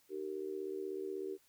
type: tone with amplitude modulation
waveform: sine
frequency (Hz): 385.6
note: G4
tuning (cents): -28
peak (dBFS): -34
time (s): 0.09-1.38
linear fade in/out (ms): 50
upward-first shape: sine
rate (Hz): 76.3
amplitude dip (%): 90
effects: white hiss -70 dBFS RMS until 1.48 s